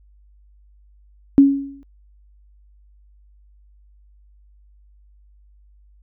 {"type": "tone with exponential decay", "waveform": "sine", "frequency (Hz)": 277.2, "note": "C#4", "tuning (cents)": 0, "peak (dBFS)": -4, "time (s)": [1.38, 1.83], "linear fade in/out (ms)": 0, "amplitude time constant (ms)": 97, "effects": ["added 50 Hz sine -49 dBFS peak until 6.02 s"]}